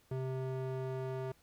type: tone with band-pass filter sweep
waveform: square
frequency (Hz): 130.81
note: C3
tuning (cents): 0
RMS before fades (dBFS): -38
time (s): 0.11-1.32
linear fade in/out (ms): 5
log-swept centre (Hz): 300 to 490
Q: 0.86
effects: pink hiss -68 dBFS RMS until 1.42 s